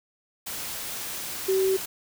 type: tone in noise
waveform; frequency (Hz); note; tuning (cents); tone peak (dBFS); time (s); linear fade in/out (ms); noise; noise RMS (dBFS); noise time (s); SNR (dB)
sine; 381.5; G4; -47; -20; 1.48-1.77; 10; white; -34; 0.46-1.86; +11
effects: none